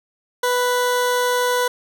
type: tone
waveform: 20% pulse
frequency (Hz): 493.9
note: B4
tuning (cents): 0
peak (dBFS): -12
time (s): 0.43-1.68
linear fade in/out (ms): 5
effects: none